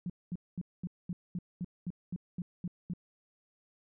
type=tone bursts; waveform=sine; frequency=177.3 Hz; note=F3; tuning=26 cents sharp; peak=-33 dBFS; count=12; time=0.06-2.936 s; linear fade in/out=2 ms; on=38 ms; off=220 ms; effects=none